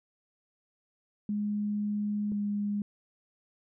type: tone pair in turn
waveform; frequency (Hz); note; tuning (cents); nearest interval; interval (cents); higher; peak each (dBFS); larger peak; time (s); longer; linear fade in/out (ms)
sine; 207.7 / 205.2; G#3 / G#3; 0 / -21; unison; 21; first; -28; neither; 1.29-2.32 / 2.32-2.82; first; 2
effects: none